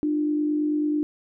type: tone pair together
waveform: sine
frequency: 300 / 349.2 Hz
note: D4 / F4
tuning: +37 / 0 cents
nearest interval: minor third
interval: 263 cents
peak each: -21 / -33 dBFS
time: 0.03-1.03 s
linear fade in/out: 0 ms
effects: none